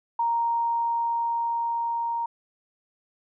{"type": "tone with level ramp", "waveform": "sine", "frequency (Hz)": 932.3, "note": "A#5", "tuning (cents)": 0, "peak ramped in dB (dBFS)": [-21, -25], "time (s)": [0.19, 2.26], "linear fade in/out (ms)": 5, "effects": []}